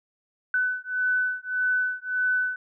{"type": "beating tone pair", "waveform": "sine", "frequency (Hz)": [1501, 1502.7], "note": ["F#6", "F#6"], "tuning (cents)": [24, 26], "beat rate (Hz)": 1.7, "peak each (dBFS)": -26, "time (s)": [0.54, 2.56], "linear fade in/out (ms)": 2, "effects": []}